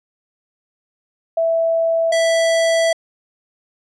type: tone pair in turn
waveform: sine / square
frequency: 659.3 / 659.3 Hz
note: E5 / E5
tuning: 0 / 0 cents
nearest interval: unison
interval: 0 cents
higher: neither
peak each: -14 dBFS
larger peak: neither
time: 1.37-2.12 / 2.12-2.93 s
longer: second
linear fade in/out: 5 ms
effects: resampled to 22050 Hz